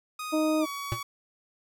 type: tone with pitch glide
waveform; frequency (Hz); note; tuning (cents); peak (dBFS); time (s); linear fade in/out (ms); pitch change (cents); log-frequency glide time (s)
sawtooth; 1244.5 to 1128.1; D#6 to C#6; 0 to +30; -30; 0.19-1.03; 5; -170; 0.6-0.66
type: harmonic tone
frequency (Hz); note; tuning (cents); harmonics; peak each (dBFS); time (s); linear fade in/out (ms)
311.1; D#4; 0; 1 / 2 / 3; -24 / -28 / -41; 0.32-0.66; 20
type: tone with exponential decay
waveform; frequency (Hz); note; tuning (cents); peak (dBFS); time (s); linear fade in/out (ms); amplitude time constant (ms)
square; 116.4; A#2; -2; -23; 0.92-1.01; 0; 19
effects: none